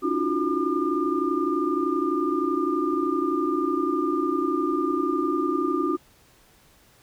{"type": "tone cluster", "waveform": "sine", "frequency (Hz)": [283.2, 314.1, 346.6, 366.5, 1204], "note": ["C#4", "D#4", "F4", "F#4", "D6"], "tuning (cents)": [37, 16, -13, -16, 43], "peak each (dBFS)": -28, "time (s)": [0.02, 5.97], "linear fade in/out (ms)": 20, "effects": ["pink hiss -57 dBFS RMS until 7.02 s"]}